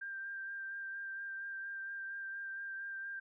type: tone with vibrato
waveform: sine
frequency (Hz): 1584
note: G6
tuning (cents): +18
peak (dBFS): -40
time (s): 0.01-3.2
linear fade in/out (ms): 10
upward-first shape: sine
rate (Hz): 4.3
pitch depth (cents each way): 17
effects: none